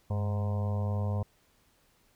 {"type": "harmonic tone with a mistuned harmonic", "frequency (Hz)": 103.83, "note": "G#2", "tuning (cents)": 0, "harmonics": [1, 2, 4, 5, 6, 7, 8, 9, 10], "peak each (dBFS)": [-28, -38, -46, -42, -45, -47, -52, -47, -50], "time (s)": [0.1, 1.23], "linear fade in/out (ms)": 5, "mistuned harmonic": 1, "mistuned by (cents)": -87, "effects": ["pink hiss -67 dBFS RMS until 2.15 s"]}